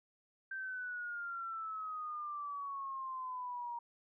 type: exponential sweep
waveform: sine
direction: down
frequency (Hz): 1568 to 942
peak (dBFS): -39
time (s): 0.51-3.79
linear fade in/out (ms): 5
effects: none